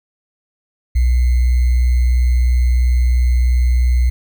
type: tone with sample-and-hold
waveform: sine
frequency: 61.5 Hz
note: B1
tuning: 7 cents flat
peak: -10 dBFS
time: 0.95-4.1 s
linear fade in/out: 10 ms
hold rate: 2100 Hz
effects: none